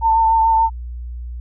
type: tone with vibrato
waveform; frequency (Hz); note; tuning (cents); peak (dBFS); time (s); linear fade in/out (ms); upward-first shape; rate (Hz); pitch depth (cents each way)
sine; 898; A5; +35; -11; 0.01-0.7; 50; sine; 6.8; 20
effects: added 60 Hz sine -26 dBFS peak until 1.4 s